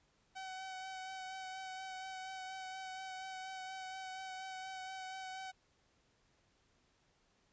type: tone with vibrato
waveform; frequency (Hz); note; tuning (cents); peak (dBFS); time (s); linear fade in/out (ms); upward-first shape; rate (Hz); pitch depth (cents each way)
sawtooth; 756; F#5; +37; -40; 0.35-5.52; 20; sine; 4.2; 17
effects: pink hiss -74 dBFS RMS until 7.52 s + resampled to 16000 Hz